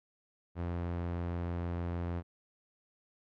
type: tone with low-pass filter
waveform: sawtooth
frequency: 86.5 Hz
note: F2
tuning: 16 cents flat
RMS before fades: -36 dBFS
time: 0.55-2.23 s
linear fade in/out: 50 ms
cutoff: 1800 Hz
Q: 0.53
effects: none